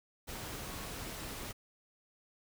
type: tone in noise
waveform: sine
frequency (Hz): 1100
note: C#6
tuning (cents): -14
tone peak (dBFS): -54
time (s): 0.64-0.87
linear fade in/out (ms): 20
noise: pink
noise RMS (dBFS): -43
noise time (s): 0.27-1.53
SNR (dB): -14
effects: none